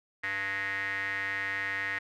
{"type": "tone with band-pass filter", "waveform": "square", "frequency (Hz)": 98, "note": "G2", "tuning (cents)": 0, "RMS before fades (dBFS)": -33, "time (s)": [0.23, 1.99], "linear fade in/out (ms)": 10, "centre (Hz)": 1900, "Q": 9.5, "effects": []}